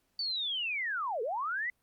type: linear two-way sweep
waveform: sine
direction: down then up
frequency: 4600 to 415.3 to 2038 Hz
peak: -31 dBFS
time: 0.19-1.7 s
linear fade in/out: 2 ms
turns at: 1.22 s
effects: pink hiss -75 dBFS RMS until 1.82 s + Opus 48 kbps